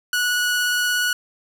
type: tone with vibrato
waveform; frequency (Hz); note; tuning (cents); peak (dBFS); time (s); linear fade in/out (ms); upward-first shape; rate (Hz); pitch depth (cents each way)
sawtooth; 1467; F#6; -15; -15; 0.13-1.13; 2; sine; 17; 8
effects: 9-bit